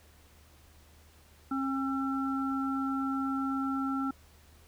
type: harmonic tone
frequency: 269.2 Hz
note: C4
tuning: 49 cents sharp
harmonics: 1 / 3 / 5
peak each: -30 / -41 / -35 dBFS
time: 1.51-4.11 s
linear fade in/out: 5 ms
effects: added 76 Hz sine -58 dBFS peak until 4.67 s + pink hiss -61 dBFS RMS until 4.67 s